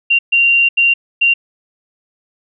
sine tone bursts at uneven times, 2767 Hz, F7, 17 cents flat, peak -8 dBFS, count 4, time 0.1-0.19 / 0.32-0.69 / 0.77-0.94 / 1.21-1.34 s, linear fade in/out 10 ms, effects none

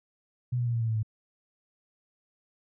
sine tone with pitch steps, 123.7 / 121.08 / 118.52 / 116.02 / 113.56 / 111.16 / 108.81 Hz, B2 / B2 / A#2 / A#2 / A#2 / A2 / A2, +3 / -34 / +29 / -8 / -45 / +18 / -19 cents, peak -25 dBFS, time 0.52-1.031 s, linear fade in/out 10 ms, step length 73 ms, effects none

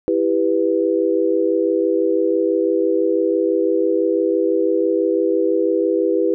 sine chord, E minor, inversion none, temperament just, 329.6 / 395.6 / 494.4 Hz, E4 / G4 / B4, 0 / +16 / +2 cents, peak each -19 dBFS, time 0.08-6.34 s, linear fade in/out 0 ms, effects none

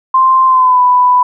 sine tone with pitch glide, 1046 to 993.6 Hz, C6 to B5, -1 to +10 cents, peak -5 dBFS, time 0.14-1.23 s, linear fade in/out 5 ms, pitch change -89 cents, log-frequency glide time 0.46-0.81 s, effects none

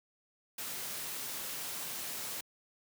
white noise, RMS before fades -40 dBFS, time 0.58-2.41 s, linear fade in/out 5 ms, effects high-pass 100 Hz 12 dB/octave

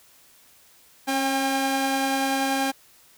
sawtooth tone pair together, 271.1 / 803 Hz, C#4 / G5, -38 / +41 cents, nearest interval octave + perfect fifth, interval 1879 cents, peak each -21 / -21 dBFS, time 1.07-2.72 s, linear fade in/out 20 ms, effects white hiss -55 dBFS RMS until 3.17 s

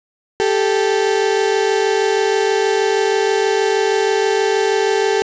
35% pulse tone pair together, 392 / 438.3 Hz, G4 / A4, 0 / -7 cents, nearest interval major second, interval 193 cents, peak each -15 dBFS, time 0.4-5.22 s, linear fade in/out 0 ms, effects resampled to 16000 Hz + 7-bit

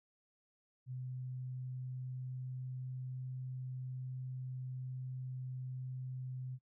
sine tone with pitch glide, 127.6 to 128.49 Hz, C3 to C3, -43 to -31 cents, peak -40 dBFS, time 0.86-6.59 s, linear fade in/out 50 ms, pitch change +12 cents, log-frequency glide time 1.27-3.28 s, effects noise-tail reverb RT60 0.1 s tail -25 dB re dry

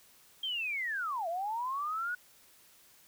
sine linear two-way sweep, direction down then up, 3218 to 649 to 1481 Hz, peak -32 dBFS, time 0.43-2.15 s, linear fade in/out 5 ms, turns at 1.28 s, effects white hiss -61 dBFS RMS until 3.07 s

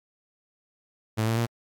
sawtooth tone with pitch steps, 110 / 113.55 / 117.22 Hz, A2 / A#2 / A#2, 0 / -45 / +10 cents, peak -19 dBFS, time 1.17-1.467 s, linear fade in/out 20 ms, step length 99 ms, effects AAC 48 kbps

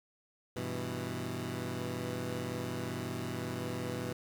15% pulse chord, E minor, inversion first, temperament equal, 98 / 123.47 / 164.81 Hz, G2 / B2 / E3, 0 / 0 / 0 cents, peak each -35 / -32 / -35 dBFS, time 0.56-4.13 s, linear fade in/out 5 ms, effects 11-bit

